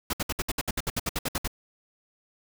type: noise bursts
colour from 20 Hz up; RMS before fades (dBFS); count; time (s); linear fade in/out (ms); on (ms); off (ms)
pink; -28; 15; 0.1-1.477; 5; 33; 63
effects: none